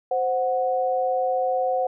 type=tone pair together; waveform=sine; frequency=521.1 / 737 Hz; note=C5 / F#5; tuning=-7 / -7 cents; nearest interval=tritone; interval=600 cents; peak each=-23 dBFS; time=0.11-1.87 s; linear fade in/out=5 ms; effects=none